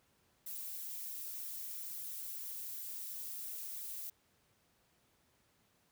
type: noise with flanger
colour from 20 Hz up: violet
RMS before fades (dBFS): -44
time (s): 0.46-4.1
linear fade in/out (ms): 5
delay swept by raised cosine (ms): 0.52 to 3.82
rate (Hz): 3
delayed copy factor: +0.5
effects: pink hiss -73 dBFS RMS until 5.91 s + high-pass 60 Hz 12 dB/octave